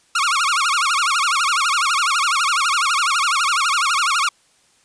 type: tone with vibrato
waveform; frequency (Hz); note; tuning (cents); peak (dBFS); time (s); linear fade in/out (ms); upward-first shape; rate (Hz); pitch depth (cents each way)
sawtooth; 1242; D#6; -3; -12; 0.15-4.29; 5; sine; 12; 250
effects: white hiss -57 dBFS RMS until 4.84 s + resampled to 22050 Hz